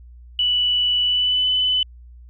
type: tone with pitch glide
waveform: sine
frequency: 2960 to 3008 Hz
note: F#7 to F#7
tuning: 0 to +28 cents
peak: -16 dBFS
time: 0.39-1.83 s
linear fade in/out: 2 ms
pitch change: +28 cents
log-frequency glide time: 1.04-1.47 s
effects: added 60 Hz sine -40 dBFS peak until 2.29 s